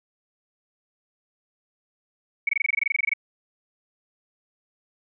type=tone bursts; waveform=sine; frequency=2234 Hz; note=C#7; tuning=13 cents sharp; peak=-18 dBFS; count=16; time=2.47-3.136 s; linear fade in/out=5 ms; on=21 ms; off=22 ms; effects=none